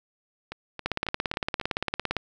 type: two click trains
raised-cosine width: 0.3 ms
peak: -19 / -10 dBFS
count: 5 / 24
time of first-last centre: 0.52-1.613 / 0.86-2.167 s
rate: 3.66 / 17.6 Hz
effects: none